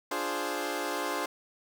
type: chord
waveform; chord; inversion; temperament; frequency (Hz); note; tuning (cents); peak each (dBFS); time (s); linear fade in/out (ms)
15% pulse; D half-diminished seventh; none; equal; 293.7 / 349.2 / 415.3 / 523.3; D4 / F4 / Ab4 / C5; 0 / 0 / 0 / 0; -30; 0.11-1.26; 5
effects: none